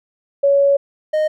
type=tone pair in turn; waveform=sine / triangle; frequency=560 / 617.6 Hz; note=C#5 / D#5; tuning=+18 / -13 cents; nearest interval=major second; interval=169 cents; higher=second; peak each=-10 / -12 dBFS; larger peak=first; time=0.43-0.77 / 1.13-1.28 s; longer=first; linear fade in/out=10 ms; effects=none